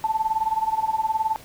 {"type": "tone with tremolo", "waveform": "sine", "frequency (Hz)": 880, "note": "A5", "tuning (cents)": 0, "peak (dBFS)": -17, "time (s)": [0.04, 1.36], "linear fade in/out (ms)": 0, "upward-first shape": "sine", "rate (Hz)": 19, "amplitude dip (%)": 85, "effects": ["pink hiss -46 dBFS RMS until 1.44 s"]}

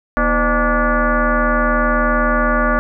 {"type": "tone with frequency modulation", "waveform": "sine", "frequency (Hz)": 602, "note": "D5", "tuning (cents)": 43, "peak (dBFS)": -12, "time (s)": [0.17, 2.79], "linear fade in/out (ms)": 0, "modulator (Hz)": 281, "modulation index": 3.5, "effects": []}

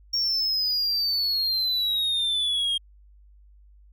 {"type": "exponential sweep", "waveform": "triangle", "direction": "down", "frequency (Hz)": [5560, 3219], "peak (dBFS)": -21, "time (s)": [0.13, 2.78], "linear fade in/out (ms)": 10, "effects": ["added 50 Hz sine -50 dBFS peak until 3.92 s"]}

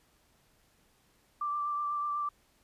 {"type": "tone with vibrato", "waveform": "sine", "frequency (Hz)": 1174.7, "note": "D6", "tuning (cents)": 0, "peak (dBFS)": -30, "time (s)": [1.41, 2.29], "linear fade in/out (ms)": 5, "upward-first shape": "triangle", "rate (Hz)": 8.1, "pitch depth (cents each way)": 21, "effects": ["pink hiss -68 dBFS RMS until 2.63 s", "resampled to 32000 Hz"]}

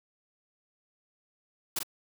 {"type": "noise with echo", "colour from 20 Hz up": "white", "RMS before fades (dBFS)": -30, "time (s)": [1.76, 1.79], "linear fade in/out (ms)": 5, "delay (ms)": 42, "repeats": 1, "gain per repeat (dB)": -5, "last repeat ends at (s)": 1.832, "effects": []}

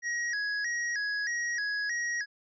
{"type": "tone with vibrato", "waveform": "square", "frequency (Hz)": 1779, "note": "A6", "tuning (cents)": 19, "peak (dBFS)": -30, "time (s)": [0.02, 2.26], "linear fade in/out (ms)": 50, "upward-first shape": "square", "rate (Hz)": 1.6, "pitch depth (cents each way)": 110, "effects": ["resampled to 16000 Hz"]}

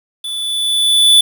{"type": "tone with level ramp", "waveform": "square", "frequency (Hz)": 3475, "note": "A7", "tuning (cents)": -22, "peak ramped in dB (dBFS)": [-22, -5], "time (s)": [0.24, 1.21], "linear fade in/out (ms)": 5, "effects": ["7-bit"]}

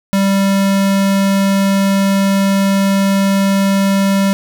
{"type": "tone", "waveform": "square", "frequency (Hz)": 196, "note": "G3", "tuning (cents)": 0, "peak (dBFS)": -11, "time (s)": [0.13, 4.33], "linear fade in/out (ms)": 0, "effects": []}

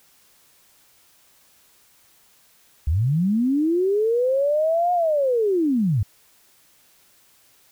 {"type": "linear two-way sweep", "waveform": "sine", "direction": "up then down", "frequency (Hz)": [66, 721, 89.4], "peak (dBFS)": -17, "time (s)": [2.87, 6.03], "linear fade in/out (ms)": 5, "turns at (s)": 4.93, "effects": ["white hiss -57 dBFS RMS until 7.71 s"]}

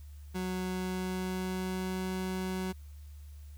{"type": "tone with pitch glide", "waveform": "30% pulse", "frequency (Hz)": [184.3, 186.33], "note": ["F#3", "F#3"], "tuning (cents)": [-7, 12], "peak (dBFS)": -30, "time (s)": [0.34, 2.73], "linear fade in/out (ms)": 20, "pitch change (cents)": 19, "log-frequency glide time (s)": [0.64, 2.08], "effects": ["added 73 Hz sine -45 dBFS peak until 3.57 s", "white hiss -65 dBFS RMS until 3.57 s"]}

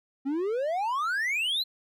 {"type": "exponential sweep", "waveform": "triangle", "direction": "up", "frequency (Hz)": [261.6, 4186], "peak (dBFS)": -24, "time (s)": [0.25, 1.64], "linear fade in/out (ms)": 20, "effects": []}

